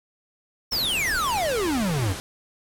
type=exponential sweep; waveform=square; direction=down; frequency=5588 to 86.1 Hz; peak=-23 dBFS; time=0.71-2.14 s; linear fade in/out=20 ms
type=low-pass noise; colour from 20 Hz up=pink; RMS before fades=-34 dBFS; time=0.72-2.2 s; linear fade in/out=0 ms; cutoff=12000 Hz; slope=48 dB/octave
effects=none